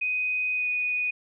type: tone with pitch glide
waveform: sine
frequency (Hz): 2500 to 2478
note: D#7 to D#7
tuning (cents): +8 to -8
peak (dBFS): -24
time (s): 0.01-1.11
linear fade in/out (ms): 10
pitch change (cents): -16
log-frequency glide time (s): 0.55-0.67
effects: none